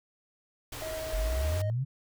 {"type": "band-stop noise", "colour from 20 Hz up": "pink", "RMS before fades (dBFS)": -40, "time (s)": [0.72, 1.62], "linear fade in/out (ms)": 5, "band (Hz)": [130, 260], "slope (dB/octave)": 96}
{"type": "tone with pitch glide", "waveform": "triangle", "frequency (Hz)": [635, 621.2], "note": ["D#5", "D#5"], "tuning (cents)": [35, -3], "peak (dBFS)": -33, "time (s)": [0.82, 1.7], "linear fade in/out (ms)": 0, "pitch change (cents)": -38, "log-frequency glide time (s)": [1.43, 1.5]}
{"type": "exponential sweep", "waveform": "sine", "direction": "up", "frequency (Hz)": [43.07, 140.8], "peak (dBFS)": -27, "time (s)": [1.12, 1.85], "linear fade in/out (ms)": 20}
{"effects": []}